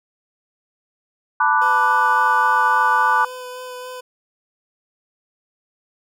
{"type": "chord", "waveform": "sine", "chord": "B minor seventh", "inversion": "third", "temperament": "equal", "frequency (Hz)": [880, 987.8, 1174.7, 1480], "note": ["A5", "B5", "D6", "F#6"], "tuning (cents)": [0, 0, 0, 0], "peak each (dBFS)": -19, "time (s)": [1.4, 3.25], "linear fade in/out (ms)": 5}
{"type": "tone with vibrato", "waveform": "25% pulse", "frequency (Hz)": 503, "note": "B4", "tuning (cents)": 32, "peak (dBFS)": -27, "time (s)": [1.61, 4.01], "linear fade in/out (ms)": 10, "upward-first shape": "sine", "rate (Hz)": 3.6, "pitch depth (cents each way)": 13}
{"effects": []}